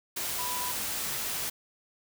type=tone in noise; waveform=sine; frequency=987.8 Hz; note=B5; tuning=in tune; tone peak=-35 dBFS; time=0.38-0.72 s; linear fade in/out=10 ms; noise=white; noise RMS=-33 dBFS; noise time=0.16-1.5 s; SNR=-5 dB; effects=none